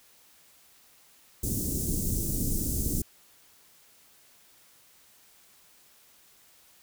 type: band-stop noise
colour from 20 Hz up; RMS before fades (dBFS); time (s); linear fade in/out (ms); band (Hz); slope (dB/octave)
pink; -29; 1.43-3.02; 5; 350 to 6900; 24
effects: white hiss -59 dBFS RMS until 6.82 s